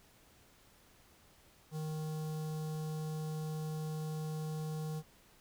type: tone with notch filter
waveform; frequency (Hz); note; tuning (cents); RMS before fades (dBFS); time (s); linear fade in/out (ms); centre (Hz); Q
square; 155.56; D#3; 0; -39; 1.71-5.03; 50; 2100; 0.58
effects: pink hiss -64 dBFS RMS until 5.4 s